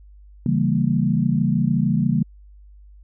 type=chord; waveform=sine; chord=C# diminished seventh; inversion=none; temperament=equal with one note detuned; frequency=138.59 / 164.81 / 196 / 229.6 Hz; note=C#3 / E3 / G3 / Bb3; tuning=0 / 0 / 0 / -26 cents; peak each=-22 dBFS; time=0.46-2.23 s; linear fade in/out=2 ms; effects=added 50 Hz sine -43 dBFS peak until 3.03 s